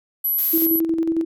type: tone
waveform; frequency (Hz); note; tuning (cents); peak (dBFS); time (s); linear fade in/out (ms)
sine; 11780; F#9; -9; -18; 0.24-0.8; 10
type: noise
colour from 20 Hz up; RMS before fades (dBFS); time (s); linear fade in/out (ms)
blue; -31; 0.38-0.66; 5
type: tone with tremolo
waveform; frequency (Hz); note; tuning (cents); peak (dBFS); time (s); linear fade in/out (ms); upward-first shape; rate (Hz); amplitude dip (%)
sine; 327.5; E4; -11; -16; 0.53-1.25; 10; square; 11; 45
effects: none